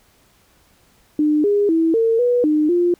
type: tone with pitch steps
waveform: sine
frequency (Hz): 301.4 / 408.8 / 326.4 / 454 / 488 / 304 / 350.3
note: D4 / G#4 / E4 / A#4 / B4 / D#4 / F4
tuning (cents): +45 / -27 / -17 / -46 / -21 / -40 / +5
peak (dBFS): -13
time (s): 1.19-2.94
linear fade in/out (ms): 2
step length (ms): 250
effects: pink hiss -56 dBFS RMS until 2.99 s